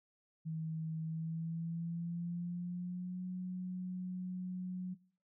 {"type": "tone with pitch glide", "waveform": "sine", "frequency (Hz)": [160, 182.73], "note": ["D#3", "F#3"], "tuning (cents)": [49, -21], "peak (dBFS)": -37, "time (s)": [0.45, 4.95], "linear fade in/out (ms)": 20, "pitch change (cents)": 230, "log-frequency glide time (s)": [1.02, 3.25], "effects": ["noise-tail reverb RT60 0.5 s tail -21 dB re dry"]}